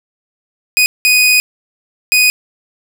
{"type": "tone bursts at uneven times", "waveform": "sawtooth", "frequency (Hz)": 2489, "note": "D#7", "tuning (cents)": 0, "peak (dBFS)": -4, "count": 3, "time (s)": [[0.77, 0.86], [1.05, 1.4], [2.12, 2.3]], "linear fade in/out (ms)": 0, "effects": []}